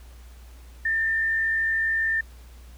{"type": "tone with frequency modulation", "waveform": "sine", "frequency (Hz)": 1797, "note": "A6", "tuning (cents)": 36, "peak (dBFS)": -21, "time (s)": [0.85, 2.21], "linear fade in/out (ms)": 5, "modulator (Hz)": 53.4, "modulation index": 0.42, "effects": ["added 60 Hz sine -43 dBFS peak until 2.77 s", "pink hiss -55 dBFS RMS until 2.77 s"]}